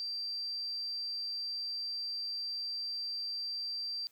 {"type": "tone", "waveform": "sine", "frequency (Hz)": 4699, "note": "D8", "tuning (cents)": 0, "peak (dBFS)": -35, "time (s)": [0, 4.07], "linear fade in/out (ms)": 0, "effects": ["white hiss -68 dBFS RMS until 4.11 s"]}